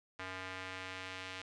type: tone with band-pass filter sweep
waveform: square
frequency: 93.4 Hz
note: F#2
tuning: 17 cents sharp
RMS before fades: -45 dBFS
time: 0.19-1.42 s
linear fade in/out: 5 ms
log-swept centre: 1800 to 2700 Hz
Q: 1.2
effects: resampled to 22050 Hz + 11-bit